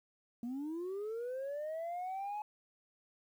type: linear sweep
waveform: sine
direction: up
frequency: 230 to 851 Hz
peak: -35 dBFS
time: 0.43-2.42 s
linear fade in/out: 2 ms
effects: tanh soft clip ceiling -36 dBFS + 11-bit